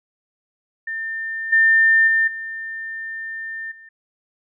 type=tone with level steps; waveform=sine; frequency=1800 Hz; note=A6; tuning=39 cents sharp; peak=-24 / -11 / -14 / -27 / -41 dBFS; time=0.87-3.89 s; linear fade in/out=5 ms; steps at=1.52 / 2.07 / 2.27 / 3.71 s; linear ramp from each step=10 ms; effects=none